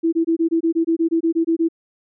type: tone bursts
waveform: sine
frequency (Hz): 329.6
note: E4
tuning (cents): 0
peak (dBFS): -14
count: 14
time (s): 0.03-1.687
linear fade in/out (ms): 20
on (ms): 97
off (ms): 23
effects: none